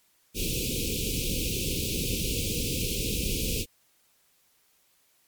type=band-stop noise; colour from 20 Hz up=pink; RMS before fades=-29 dBFS; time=0.34-3.66 s; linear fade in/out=50 ms; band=520 to 2400 Hz; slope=96 dB/octave; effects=white hiss -66 dBFS RMS until 5.27 s + MP3 96 kbps